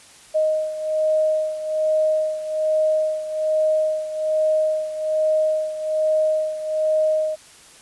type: beating tone pair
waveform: sine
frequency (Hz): 622.3 / 623.5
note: D#5 / D#5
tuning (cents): 0 / +3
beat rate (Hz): 1.2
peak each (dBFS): -19 / -24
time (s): 0.34-7.36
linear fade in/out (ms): 20
effects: white hiss -47 dBFS RMS until 7.81 s + resampled to 24000 Hz